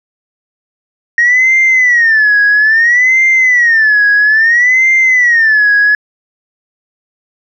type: tone with vibrato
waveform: sine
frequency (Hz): 1864.7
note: A#6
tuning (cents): 0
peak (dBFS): -4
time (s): 1.18-5.95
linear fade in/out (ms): 2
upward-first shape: sine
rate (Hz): 0.6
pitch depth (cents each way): 200
effects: tanh soft clip ceiling -2 dBFS